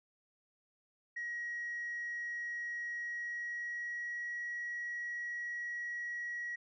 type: tone with pitch glide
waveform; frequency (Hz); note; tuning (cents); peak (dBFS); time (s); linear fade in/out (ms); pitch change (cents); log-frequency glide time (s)
sine; 1900 to 1913.2; A#6 to A#6; +33 to +44; -36; 1.16-6.56; 10; +11; 3-4.33
effects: tanh soft clip ceiling -34 dBFS